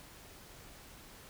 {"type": "silence", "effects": ["pink hiss -54 dBFS RMS until 1.29 s"]}